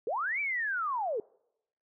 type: linear two-way sweep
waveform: sine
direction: up then down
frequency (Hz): 394 to 2353 to 394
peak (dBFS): -29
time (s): 0.07-1.2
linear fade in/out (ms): 2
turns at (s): 0.4
effects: noise-tail reverb RT60 0.8 s tail -26 dB re dry